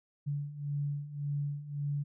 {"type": "beating tone pair", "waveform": "sine", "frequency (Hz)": [142.9, 144.7], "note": ["D3", "D3"], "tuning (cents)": [-47, -25], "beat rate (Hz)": 1.8, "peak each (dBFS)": [-38, -34], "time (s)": [0.26, 2.04], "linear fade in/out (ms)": 20, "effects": []}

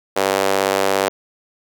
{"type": "tone with high-pass filter", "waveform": "sawtooth", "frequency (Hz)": 97.3, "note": "G2", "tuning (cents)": -12, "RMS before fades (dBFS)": -18, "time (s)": [0.16, 1.09], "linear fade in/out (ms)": 10, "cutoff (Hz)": 510, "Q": 1.7, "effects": []}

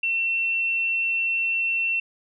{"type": "tone", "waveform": "sine", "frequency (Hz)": 2703, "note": "E7", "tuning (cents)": 43, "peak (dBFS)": -21, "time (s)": [0.03, 2], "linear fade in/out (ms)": 5, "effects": []}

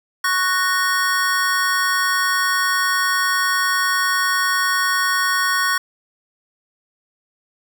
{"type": "chord", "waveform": "square", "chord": "F# major", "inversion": "second", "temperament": "just", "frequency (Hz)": [1110, 1480, 1850], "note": ["C#6", "F#6", "A#6"], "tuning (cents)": [2, 0, -14], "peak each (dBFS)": -22, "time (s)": [0.24, 5.78], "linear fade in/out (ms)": 5, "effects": ["8-bit"]}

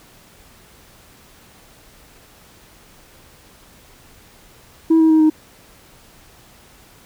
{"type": "tone with pitch steps", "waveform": "sine", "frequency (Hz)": [324.4, 319.9, 315.5, 311.2], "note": ["E4", "D#4", "D#4", "D#4"], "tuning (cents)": [-28, 48, 24, 0], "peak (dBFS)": -7, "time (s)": [4.9, 5.3], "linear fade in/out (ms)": 10, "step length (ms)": 100, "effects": ["tanh soft clip ceiling -8 dBFS", "pink hiss -48 dBFS RMS until 7.05 s"]}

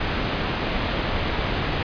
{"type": "low-pass noise", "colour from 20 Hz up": "pink", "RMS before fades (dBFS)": -25, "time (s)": [0, 1.83], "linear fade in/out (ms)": 5, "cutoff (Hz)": 3800, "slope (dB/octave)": 24, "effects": ["resampled to 11025 Hz"]}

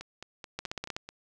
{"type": "two click trains", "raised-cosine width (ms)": 0.2, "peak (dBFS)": [-24, -17], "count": [6, 7], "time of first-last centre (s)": [[0.01, 1.09], [0.59, 0.965]], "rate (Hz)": [4.63, 16], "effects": []}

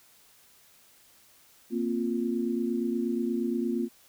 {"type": "chord", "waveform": "sine", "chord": "Bb suspended second", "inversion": "none", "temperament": "equal", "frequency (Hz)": [233.1, 261.6, 349.2], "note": ["Bb3", "C4", "F4"], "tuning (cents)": [0, 0, 0], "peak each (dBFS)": [-29, -32, -31], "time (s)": [1.7, 3.89], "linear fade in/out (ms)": 50, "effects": ["white hiss -59 dBFS RMS until 4.08 s"]}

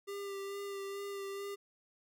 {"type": "tone with vibrato", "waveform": "square", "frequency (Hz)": 397.6, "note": "G4", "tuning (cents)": 25, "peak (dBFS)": -40, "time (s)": [0.07, 1.56], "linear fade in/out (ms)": 20, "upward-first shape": "sine", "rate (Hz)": 2.3, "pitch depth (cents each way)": 19, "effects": []}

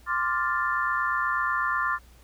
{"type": "chord", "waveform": "sine", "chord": "D minor seventh", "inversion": "third", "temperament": "equal with one note detuned", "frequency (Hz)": [1046.5, 1174.7, 1396.9, 1766.1], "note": ["C6", "D6", "F6", "A6"], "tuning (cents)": [0, 0, 0, 6], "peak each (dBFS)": -29, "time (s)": [0.06, 1.99], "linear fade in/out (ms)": 50, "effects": ["added 60 Hz sine -51 dBFS peak until 2.23 s", "pink hiss -58 dBFS RMS until 2.23 s"]}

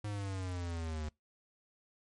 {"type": "exponential sweep", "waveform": "square", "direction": "down", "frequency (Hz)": [105.5, 75.3], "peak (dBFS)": -37, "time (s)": [0.04, 1.09], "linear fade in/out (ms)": 5, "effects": ["noise-tail reverb RT60 0.2 s tail -26 dB re dry", "MP3 48 kbps"]}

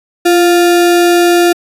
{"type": "tone with sample-and-hold", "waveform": "sine", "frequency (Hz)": 345.8, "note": "F4", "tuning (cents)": -17, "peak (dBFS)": -5, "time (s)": [0.25, 1.53], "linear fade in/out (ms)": 10, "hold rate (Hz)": 1050, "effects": ["resampled to 32000 Hz"]}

